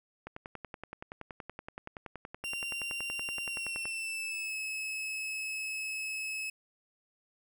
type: click train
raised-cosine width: 0.5 ms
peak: -26 dBFS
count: 39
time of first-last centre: 0.27-3.855 s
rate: 10.6 Hz
type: tone with pitch glide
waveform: 40% pulse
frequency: 2769 to 2584 Hz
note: F7 to E7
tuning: -15 to -35 cents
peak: -34 dBFS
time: 2.44-6.5 s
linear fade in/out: 5 ms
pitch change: -120 cents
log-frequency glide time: 3.45-4.55 s
effects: none